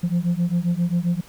sine beating tone pair, 170.1 / 177.6 Hz, F3 / F3, -45 / +29 cents, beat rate 7.5 Hz, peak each -20 dBFS, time 0.03-1.21 s, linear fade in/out 10 ms, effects tanh soft clip ceiling -15 dBFS + pink hiss -48 dBFS RMS until 1.28 s

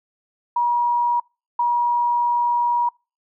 sine tone pair in turn, 958 / 958 Hz, A#5 / A#5, +47 / +47 cents, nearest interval unison, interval 0 cents, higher neither, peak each -16 dBFS, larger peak neither, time 0.56-1.2 / 1.59-2.89 s, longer second, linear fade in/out 5 ms, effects noise-tail reverb RT60 0.3 s tail -26 dB re dry

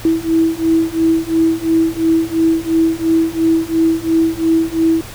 sine beating tone pair, 324.8 / 327.7 Hz, E4 / E4, -26 / -10 cents, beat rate 2.9 Hz, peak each -15 / -14 dBFS, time 0.05-5.01 s, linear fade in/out 2 ms, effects added 112 Hz sine -36 dBFS peak until 5.14 s + pink hiss -33 dBFS RMS until 5.14 s

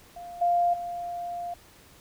sine tone with level steps, 698.5 Hz, F5, in tune, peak -38 / -20 / -31 dBFS, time 0.16-1.54 s, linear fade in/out 5 ms, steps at 0.41 / 0.73 s, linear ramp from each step 10 ms, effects pink hiss -54 dBFS RMS until 2 s

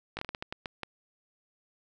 slowing click train, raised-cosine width 0.3 ms, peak -19 dBFS, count 10, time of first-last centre 0.17-0.833 s, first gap 19 ms, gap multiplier 1.32, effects none

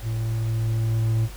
triangle tone with level ramp, 112.4 Hz, A2, 37 cents sharp, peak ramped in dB -22 to -16 dBFS, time 0.02-1.29 s, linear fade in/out 50 ms, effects added 50 Hz sine -37 dBFS peak until 1.36 s + pink hiss -43 dBFS RMS until 1.36 s

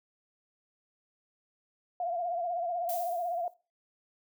sine tone with vibrato, 695 Hz, F5, 9 cents flat, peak -30 dBFS, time 2-3.48 s, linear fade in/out 2 ms, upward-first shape sine, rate 16 Hz, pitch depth 73 cents each way
violet noise with exponential decay, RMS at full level -36 dBFS, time 2.89-3.54 s, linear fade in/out 2 ms, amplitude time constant 140 ms
effects noise-tail reverb RT60 0.3 s tail -18 dB re dry

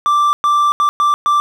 triangle tone bursts at uneven times, 1174.7 Hz, D6, in tune, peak -8 dBFS, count 5, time 0.06-0.33 / 0.44-0.72 / 0.8-0.89 / 1-1.14 / 1.26-1.4 s, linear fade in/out 0 ms, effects none

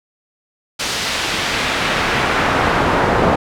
brown noise with band-pass filter sweep, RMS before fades -17 dBFS, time 0.79-3.36 s, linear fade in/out 10 ms, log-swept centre 5200 to 820 Hz, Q 0.83, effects none

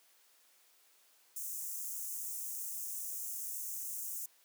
white high-pass noise, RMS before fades -41 dBFS, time 1.36-4.26 s, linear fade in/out 5 ms, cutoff 6200 Hz, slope 48 dB/octave, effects white hiss -67 dBFS RMS until 4.44 s + high-pass 400 Hz 12 dB/octave

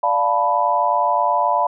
sine chord, B half-diminished seventh, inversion first, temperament equal, 587.3 / 698.5 / 880 / 987.8 Hz, D5 / F5 / A5 / B5, 0 / 0 / 0 / 0 cents, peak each -23 / -21 / -21 / -18 dBFS, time 0.03-1.67 s, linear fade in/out 5 ms, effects none

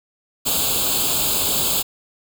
white noise with comb filter, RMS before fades -20 dBFS, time 0.45-1.83 s, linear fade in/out 20 ms, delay 0.26 ms, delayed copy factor +0.9, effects none

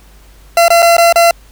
40% pulse tone with dropouts, 680 Hz, F5, 46 cents flat, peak -4 dBFS, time 0.57-1.31 s, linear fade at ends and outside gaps 2 ms, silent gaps 0.682-0.703 / 0.822-0.826 / 0.968-0.981 / 1.126-1.158 s, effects added 50 Hz sine -39 dBFS peak until 1.51 s + pink hiss -46 dBFS RMS until 1.51 s

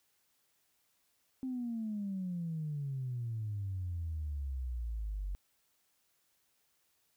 sine exponential sweep, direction down, 263.9 to 46.25 Hz, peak -34 dBFS, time 1.43-5.35 s, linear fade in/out 0 ms, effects tanh soft clip ceiling -30 dBFS + white hiss -75 dBFS RMS until 7.16 s

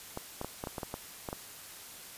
clicks, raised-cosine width 1 ms, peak -22 dBFS, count 10, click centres 0.174 / 0.414 / 0.446 / 0.639 / 0.672 / 0.782 / 0.832 / 0.941 / 1.288 / 1.329 s, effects white hiss -48 dBFS RMS until 2.17 s + resampled to 32000 Hz

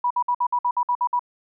sine tone bursts, 976 Hz, B5, 21 cents flat, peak -18 dBFS, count 10, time 0.04-1.194 s, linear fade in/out 5 ms, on 65 ms, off 56 ms, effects none

